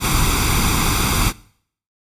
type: noise with comb filter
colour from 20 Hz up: pink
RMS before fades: -17 dBFS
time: 0-1.33 s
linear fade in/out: 50 ms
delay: 0.84 ms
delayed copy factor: +0.7
effects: noise-tail reverb RT60 0.6 s tail -21 dB re dry + resampled to 32000 Hz